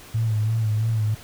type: tone with vibrato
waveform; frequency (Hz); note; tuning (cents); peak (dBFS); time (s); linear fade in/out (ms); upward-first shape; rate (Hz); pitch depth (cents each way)
sine; 110; A2; 0; -19; 0.14-1.15; 10; sine; 3; 54
effects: pink hiss -44 dBFS RMS until 1.23 s